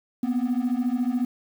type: beating tone pair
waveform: triangle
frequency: 240.3 / 254.3 Hz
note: B3 / C4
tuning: -47 / -49 cents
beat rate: 14 Hz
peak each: -22 dBFS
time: 0.23-1.25 s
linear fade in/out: 5 ms
effects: tanh soft clip ceiling -16 dBFS + 8-bit